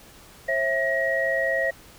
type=tone cluster; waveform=sine; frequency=538 / 658 / 1896 Hz; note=C5 / E5 / A#6; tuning=+48 / -3 / +29 cents; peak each=-26 / -27 / -24 dBFS; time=0.48-1.71 s; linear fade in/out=10 ms; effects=pink hiss -49 dBFS RMS until 1.98 s